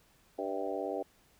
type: harmonic tone with a mistuned harmonic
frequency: 98 Hz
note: G2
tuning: in tune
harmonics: 3 / 4 / 5 / 6 / 7 / 8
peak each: -41 / -39 / -39 / -40 / -40 / -42 dBFS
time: 0.38-1.03 s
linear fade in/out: 10 ms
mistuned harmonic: 7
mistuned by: -51 cents
effects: pink hiss -66 dBFS RMS until 1.39 s